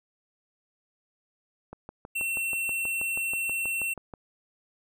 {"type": "click train", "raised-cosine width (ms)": 1, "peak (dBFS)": -26, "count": 16, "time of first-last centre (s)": [1.73, 4.138], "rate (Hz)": 6.23}
{"type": "tone", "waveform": "square", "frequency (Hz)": 2710, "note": "E7", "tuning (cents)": 47, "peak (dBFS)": -28, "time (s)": [2.15, 3.94], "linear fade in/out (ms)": 10}
{"effects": []}